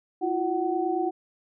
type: tone cluster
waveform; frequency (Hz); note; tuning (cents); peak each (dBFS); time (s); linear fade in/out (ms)
sine; 331.6 / 360.5 / 750; E4 / F#4 / F#5; +10 / -45 / +23; -28; 0.21-1.11; 20
effects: none